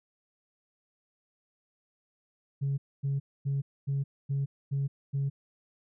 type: tone bursts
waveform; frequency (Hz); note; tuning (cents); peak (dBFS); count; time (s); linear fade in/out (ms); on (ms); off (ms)
sine; 138.59; C#3; 0; -25; 7; 2.61-5.3; 20; 170; 250
effects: tanh soft clip ceiling -24 dBFS